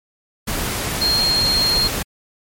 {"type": "tone in noise", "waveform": "sine", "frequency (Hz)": 4225, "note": "C8", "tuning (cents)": 16, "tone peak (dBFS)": -15, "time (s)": [1.01, 1.88], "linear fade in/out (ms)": 10, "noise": "pink", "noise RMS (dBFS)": -23, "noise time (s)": [0.47, 2.03], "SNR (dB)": 5, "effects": ["MP3 64 kbps"]}